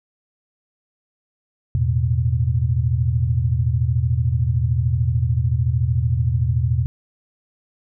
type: chord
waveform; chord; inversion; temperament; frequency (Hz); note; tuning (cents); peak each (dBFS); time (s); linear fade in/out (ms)
sine; E suspended fourth; none; equal; 82.41 / 110 / 123.47; E2 / A2 / B2; 0 / 0 / 0; -21 / -22 / -19; 1.75-6.86; 0
effects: none